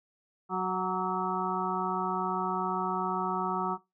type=harmonic tone with a mistuned harmonic; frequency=185 Hz; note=F#3; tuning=in tune; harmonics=1 / 2 / 4 / 5 / 6 / 7; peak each=-35 / -35 / -35 / -35 / -35 / -35 dBFS; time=0.49-3.78 s; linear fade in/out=50 ms; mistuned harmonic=6; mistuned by=+50 cents; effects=noise-tail reverb RT60 0.2 s tail -19 dB re dry